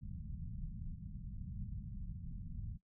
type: low-pass noise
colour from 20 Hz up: pink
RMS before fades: -45 dBFS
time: 0.01-2.78 s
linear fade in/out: 20 ms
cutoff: 200 Hz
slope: 48 dB/octave
effects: noise-tail reverb RT60 0.1 s tail -17 dB re dry